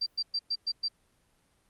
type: tone bursts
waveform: sine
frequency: 4700 Hz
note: D8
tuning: 1 cent sharp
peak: -27 dBFS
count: 6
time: 0.01-0.884 s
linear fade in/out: 10 ms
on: 54 ms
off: 110 ms
effects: pink hiss -69 dBFS RMS until 1.69 s + Opus 32 kbps